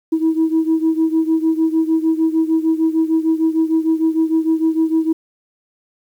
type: beating tone pair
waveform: sine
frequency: 320 / 326.6 Hz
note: D#4 / E4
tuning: +49 / -16 cents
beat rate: 6.6 Hz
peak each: -14 / -17 dBFS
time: 0.12-5.13 s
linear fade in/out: 10 ms
effects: tanh soft clip ceiling -8 dBFS + 8-bit